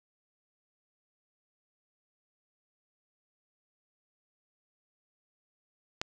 click, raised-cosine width 0.2 ms, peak -14 dBFS, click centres 6.015 s, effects none

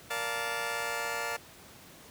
15% pulse chord, Bb major seventh, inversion none, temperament just, 466.2 / 582.7 / 699.2 / 874.1 Hz, Bb4 / D5 / F5 / A5, 0 / -14 / +2 / -12 cents, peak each -32 dBFS, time 0.1-1.37 s, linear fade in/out 10 ms, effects pink hiss -52 dBFS RMS until 2.1 s + high-pass 80 Hz 12 dB/octave

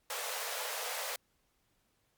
pink high-pass noise, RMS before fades -38 dBFS, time 0.1-1.16 s, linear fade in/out 2 ms, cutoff 450 Hz, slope 96 dB/octave, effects pink hiss -75 dBFS RMS until 2.17 s + MP3 96 kbps

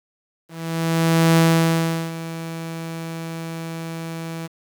sawtooth tone with ADSR envelope, 164.3 Hz, E3, 5 cents flat, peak -8 dBFS, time 0.48-4.48 s, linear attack 890 ms, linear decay 740 ms, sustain -16 dB, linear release 24 ms, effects 8-bit

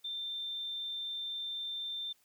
sine tone, 3576 Hz, A7, 27 cents sharp, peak -36 dBFS, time 0.04-2.13 s, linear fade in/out 10 ms, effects white hiss -70 dBFS RMS until 2.24 s

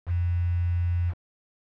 sine tone with quantisation, 87.31 Hz, F2, in tune, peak -22 dBFS, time 0.06-1.14 s, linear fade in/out 50 ms, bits 7, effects low-pass 2000 Hz 12 dB/octave

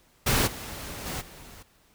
pink noise with level steps, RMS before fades -23 / -38 / -33 / -47 dBFS, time 0.26-1.63 s, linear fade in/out 10 ms, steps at 0.46 / 1.05 / 1.2 s, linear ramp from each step 20 ms, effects pink hiss -62 dBFS RMS until 1.94 s

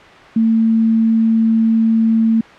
sine tone, 224.6 Hz, A3, 36 cents sharp, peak -10 dBFS, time 0.36-2.41 s, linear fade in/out 5 ms, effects white hiss -38 dBFS RMS until 2.58 s + low-pass 2000 Hz 12 dB/octave

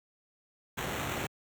pink noise with sample-and-hold, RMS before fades -34 dBFS, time 0.77-1.27 s, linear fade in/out 10 ms, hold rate 4900 Hz, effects high-pass 80 Hz 12 dB/octave

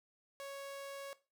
sawtooth tone, 554.4 Hz, C#5, in tune, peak -40 dBFS, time 0.4-1.13 s, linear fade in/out 0 ms, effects noise-tail reverb RT60 0.3 s tail -17 dB re dry

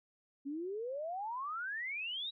sine exponential sweep, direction up, 270 to 3900 Hz, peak -37 dBFS, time 0.45-2.31 s, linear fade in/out 20 ms, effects none

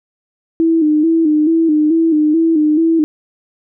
sine tone with vibrato, 315.6 Hz, D#4, 25 cents sharp, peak -9 dBFS, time 0.6-3.04 s, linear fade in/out 0 ms, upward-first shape square, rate 2.3 Hz, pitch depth 66 cents each way, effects none

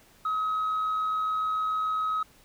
sine tone with amplitude modulation, 1273 Hz, D#6, 39 cents sharp, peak -22 dBFS, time 0.25-2.23 s, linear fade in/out 5 ms, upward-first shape sine, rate 107 Hz, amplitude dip 30%, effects tanh soft clip ceiling -23 dBFS + pink hiss -58 dBFS RMS until 2.44 s

